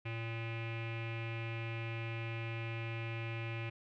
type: tone with low-pass filter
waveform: square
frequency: 114.4 Hz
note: A#2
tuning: 32 cents flat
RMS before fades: -40 dBFS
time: 0.05-3.7 s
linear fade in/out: 10 ms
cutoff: 2500 Hz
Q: 7.2
effects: none